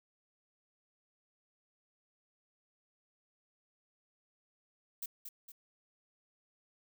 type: noise with echo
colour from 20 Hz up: violet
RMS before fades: -40 dBFS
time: 5.02-5.06 s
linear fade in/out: 5 ms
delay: 230 ms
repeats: 2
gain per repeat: -6 dB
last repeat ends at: 5.52 s
effects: none